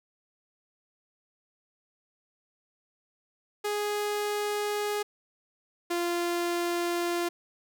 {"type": "tone pair in turn", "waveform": "sawtooth", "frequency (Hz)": [415.3, 346.4], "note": ["G#4", "F4"], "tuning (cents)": [0, -14], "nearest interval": "minor third", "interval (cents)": 314, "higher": "first", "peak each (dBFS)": [-24, -23], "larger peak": "second", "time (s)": [[3.64, 5.03], [5.9, 7.29]], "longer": "neither", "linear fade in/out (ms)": 10, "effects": []}